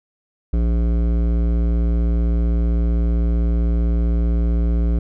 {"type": "tone with hard clipping", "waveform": "sine", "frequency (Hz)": 57.8, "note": "A#1", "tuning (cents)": -14, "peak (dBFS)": -17, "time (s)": [0.53, 4.99], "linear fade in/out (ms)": 5, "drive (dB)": 14, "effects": []}